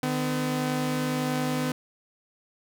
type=tone pair together; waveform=sawtooth; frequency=151.8 / 253.5 Hz; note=D#3 / B3; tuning=-42 / +45 cents; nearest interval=major sixth; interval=887 cents; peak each=-26 / -23 dBFS; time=0.03-1.72 s; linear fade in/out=2 ms; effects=none